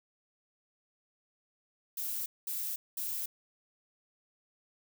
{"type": "noise bursts", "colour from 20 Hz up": "violet", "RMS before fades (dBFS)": -36, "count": 3, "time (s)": [1.97, 3.26], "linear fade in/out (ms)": 5, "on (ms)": 290, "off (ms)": 210, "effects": []}